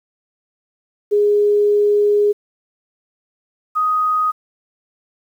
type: tone pair in turn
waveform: sine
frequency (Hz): 413.4 / 1249.6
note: G#4 / D#6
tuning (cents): -8 / +7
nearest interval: octave + perfect fifth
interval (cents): 1915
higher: second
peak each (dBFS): -11 / -14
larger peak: first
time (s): 1.11-2.33 / 3.75-4.32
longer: first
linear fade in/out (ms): 20
effects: 8-bit